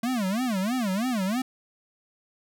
square tone with vibrato, 219.4 Hz, A3, 5 cents flat, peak -25 dBFS, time 0.03-1.42 s, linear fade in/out 5 ms, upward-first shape sine, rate 3.1 Hz, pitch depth 290 cents each way, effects none

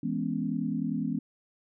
sine chord, C# minor seventh, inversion first, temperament equal, 164.81 / 207.7 / 246.9 / 277.2 Hz, E3 / G#3 / B3 / C#4, 0 / 0 / 0 / 0 cents, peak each -34 / -33 / -32 / -34 dBFS, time 0.03-1.19 s, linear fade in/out 5 ms, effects none

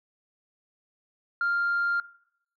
sine tone, 1396.9 Hz, F6, in tune, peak -22 dBFS, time 1.41-2 s, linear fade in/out 2 ms, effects noise-tail reverb RT60 0.7 s tail -20 dB re dry + tanh soft clip ceiling -20 dBFS

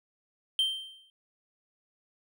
triangle tone with exponential decay, 3136 Hz, G7, in tune, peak -20 dBFS, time 0.59-1.1 s, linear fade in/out 1 ms, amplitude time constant 110 ms, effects none

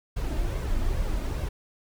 brown noise with flanger, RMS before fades -27 dBFS, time 0.16-1.49 s, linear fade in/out 10 ms, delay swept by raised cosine 1.8 to 3.3 ms, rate 2.4 Hz, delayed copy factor +0.5, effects none

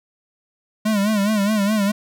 square tone with vibrato, 207.7 Hz, G#3, in tune, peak -17 dBFS, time 0.85-1.92 s, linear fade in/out 10 ms, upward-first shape sine, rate 4.8 Hz, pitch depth 97 cents each way, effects none

